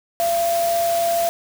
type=tone in noise; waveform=sine; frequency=681 Hz; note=F5; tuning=44 cents flat; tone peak=-17 dBFS; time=0.2-1.29 s; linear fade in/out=0 ms; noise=white; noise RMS=-29 dBFS; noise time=0.2-1.29 s; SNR=+9 dB; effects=none